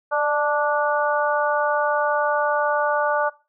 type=harmonic tone with a mistuned harmonic; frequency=292.7 Hz; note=D4; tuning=6 cents flat; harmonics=2 / 3 / 4 / 5; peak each=-22 / -24 / -25 / -26 dBFS; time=0.11-3.3 s; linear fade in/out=20 ms; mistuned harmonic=2; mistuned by=+22 cents; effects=noise-tail reverb RT60 0.3 s tail -19 dB re dry